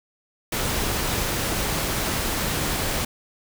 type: noise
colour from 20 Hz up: pink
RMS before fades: -25 dBFS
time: 0.52-3.05 s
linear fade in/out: 5 ms
effects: none